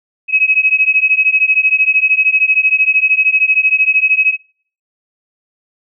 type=beating tone pair; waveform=sine; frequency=2546 / 2559 Hz; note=D#7 / D#7; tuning=+39 / +48 cents; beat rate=13 Hz; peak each=-12 dBFS; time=0.28-4.37 s; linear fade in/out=50 ms; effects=noise-tail reverb RT60 0.5 s tail -25 dB re dry